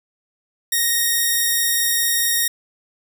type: tone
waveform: 5% pulse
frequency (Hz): 1864.7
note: A#6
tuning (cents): 0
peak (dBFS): -6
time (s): 0.72-2.48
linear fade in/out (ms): 5
effects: none